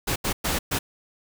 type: noise bursts at uneven times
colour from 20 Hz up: pink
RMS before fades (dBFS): -25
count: 4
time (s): 0.07-0.16 / 0.24-0.33 / 0.44-0.59 / 0.71-0.79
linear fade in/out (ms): 10
effects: none